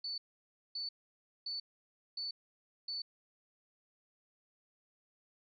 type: tone bursts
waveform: sine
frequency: 4485 Hz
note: C#8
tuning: 19 cents sharp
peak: -37 dBFS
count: 5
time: 0.04-3.02 s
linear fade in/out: 5 ms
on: 140 ms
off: 570 ms
effects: none